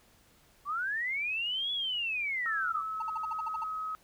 sine linear two-way sweep, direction up then down, 1108.7 to 3415 to 1108.7 Hz, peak -30 dBFS, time 0.65-2.83 s, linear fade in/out 50 ms, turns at 1.72 s
sine tone with pitch glide, 1321 to 1273.1 Hz, E6 to D#6, +3 to +39 cents, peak -33 dBFS, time 2.46-3.95 s, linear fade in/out 0 ms, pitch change -64 cents, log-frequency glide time 2.61-3.19 s
triangle tone bursts, 900 Hz, A5, 39 cents sharp, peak -32 dBFS, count 9, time 3-3.639 s, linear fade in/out 5 ms, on 23 ms, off 54 ms
effects pink hiss -63 dBFS RMS until 4.03 s

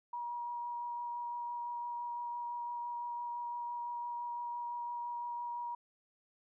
sine tone with vibrato, 956 Hz, A#5, 43 cents sharp, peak -37 dBFS, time 0.13-5.75 s, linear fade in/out 5 ms, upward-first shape sine, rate 5.9 Hz, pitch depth 9 cents each way, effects none

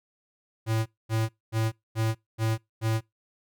square tone bursts, 111.5 Hz, A2, 23 cents sharp, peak -24 dBFS, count 6, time 0.66-3.01 s, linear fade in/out 50 ms, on 200 ms, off 230 ms, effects noise-tail reverb RT60 0.2 s tail -25 dB re dry

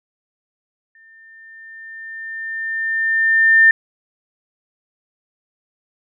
sine tone with exponential growth, 1800 Hz, A6, 39 cents sharp, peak -6 dBFS, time 0.95-3.71 s, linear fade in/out 2 ms, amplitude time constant 600 ms, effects none

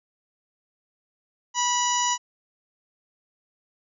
harmonic tone, 977 Hz, B5, 19 cents flat, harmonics 1 / 2 / 3 / 4 / 5 / 6 / 7, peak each -24 / -33 / -30 / -37 / -38 / -28 / -29 dBFS, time 1.54-2.18 s, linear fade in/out 50 ms, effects none

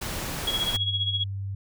pink noise, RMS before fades -32 dBFS, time 0.01-0.77 s, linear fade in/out 10 ms
sine tone with tremolo, 3322 Hz, G#7, in tune, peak -22 dBFS, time 0.47-1.24 s, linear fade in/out 5 ms, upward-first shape sine, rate 15 Hz, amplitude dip 70%
sine tone with vibrato, 98 Hz, G2, in tune, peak -29 dBFS, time 0.74-1.55 s, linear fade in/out 5 ms, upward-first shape triangle, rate 19 Hz, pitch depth 12 cents each way
effects none

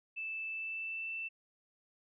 sine tone with pitch glide, 2637 to 2665 Hz, E7 to E7, 0 to +18 cents, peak -37 dBFS, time 0.16-1.29 s, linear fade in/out 20 ms, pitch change +18 cents, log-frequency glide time 0.48-1.11 s, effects none

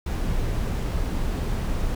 brown noise, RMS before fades -25 dBFS, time 0.06-1.95 s, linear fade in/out 5 ms, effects none

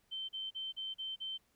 sine tone bursts, 3100 Hz, G7, 20 cents flat, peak -38 dBFS, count 6, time 0.11-1.38 s, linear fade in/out 20 ms, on 180 ms, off 38 ms, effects pink hiss -74 dBFS RMS until 1.55 s

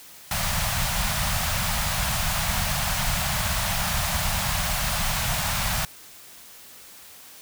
pink band-stop noise, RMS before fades -25 dBFS, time 0.31-5.85 s, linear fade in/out 2 ms, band 200 to 610 Hz, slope 48 dB/octave, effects white hiss -46 dBFS RMS until 7.41 s

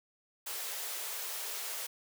white high-pass noise, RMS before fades -39 dBFS, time 0.46-1.87 s, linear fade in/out 10 ms, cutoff 380 Hz, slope 96 dB/octave, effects none

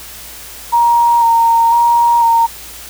sine tone with vibrato, 932 Hz, A#5, 1 cent flat, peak -7 dBFS, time 0.72-2.47 s, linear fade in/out 20 ms, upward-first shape square, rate 1 Hz, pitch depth 18 cents each way, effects added 57 Hz sine -41 dBFS peak until 2.89 s + white hiss -32 dBFS RMS until 2.89 s

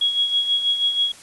sine tone with tremolo, 3322 Hz, G#7, in tune, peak -15 dBFS, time 0.01-1.12 s, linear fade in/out 5 ms, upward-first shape sine, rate 6.2 Hz, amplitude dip 60%, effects white hiss -44 dBFS RMS until 1.22 s + resampled to 24000 Hz

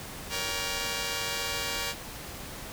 5% pulse chord, G diminished, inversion first, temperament just, 470.4 / 564.5 / 784 Hz, Bb4 / Db5 / G5, +16 / +31 / 0 cents, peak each -23 / -23 / -26 dBFS, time 0.29-1.95 s, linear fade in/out 50 ms, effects pink hiss -41 dBFS RMS until 2.72 s

